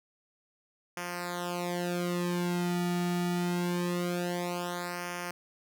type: tone with flanger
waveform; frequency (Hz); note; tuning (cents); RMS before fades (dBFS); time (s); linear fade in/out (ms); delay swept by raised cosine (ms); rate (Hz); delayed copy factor
sawtooth; 176.1; F3; +15; -32; 0.97-5.31; 2; 0.25 to 1.95; 0.24; -0.95
effects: none